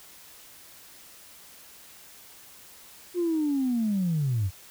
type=linear sweep; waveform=sine; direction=down; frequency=360 to 87.31 Hz; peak=-22 dBFS; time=3.14-4.51 s; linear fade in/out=50 ms; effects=tanh soft clip ceiling -19 dBFS + white hiss -50 dBFS RMS until 4.7 s